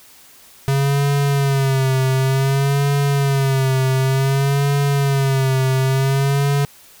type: tone with vibrato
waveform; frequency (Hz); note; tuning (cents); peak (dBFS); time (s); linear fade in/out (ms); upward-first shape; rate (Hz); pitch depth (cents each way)
square; 136.5; C#3; -26; -15; 0.68-6.65; 0; sine; 0.55; 63
effects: white hiss -46 dBFS RMS until 7 s